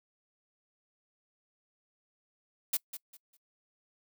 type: noise with echo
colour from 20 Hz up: blue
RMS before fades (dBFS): -29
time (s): 2.73-2.77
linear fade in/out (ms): 5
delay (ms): 200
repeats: 3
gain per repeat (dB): -12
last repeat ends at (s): 3.37
effects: noise-tail reverb RT60 0.1 s tail -25 dB re dry